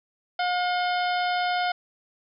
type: harmonic tone with a mistuned harmonic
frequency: 717 Hz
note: F5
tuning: 45 cents sharp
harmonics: 1 / 2 / 3 / 4 / 5 / 6 / 7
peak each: -24 / -30 / -34 / -36 / -38 / -40 / -41 dBFS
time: 0.39-1.72 s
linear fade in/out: 5 ms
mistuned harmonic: 4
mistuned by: +110 cents
effects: none